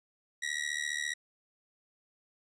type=tone with amplitude modulation; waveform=sawtooth; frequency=1914 Hz; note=A#6; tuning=45 cents sharp; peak=-25 dBFS; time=0.42-1.14 s; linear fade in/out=10 ms; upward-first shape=sine; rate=74.7 Hz; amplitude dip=90%; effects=resampled to 22050 Hz